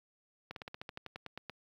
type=slowing click train; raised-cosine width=0.3 ms; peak=-26 dBFS; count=13; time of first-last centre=0.51-1.497 s; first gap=52 ms; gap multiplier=1.08; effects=high-pass 60 Hz 12 dB/octave + 10-bit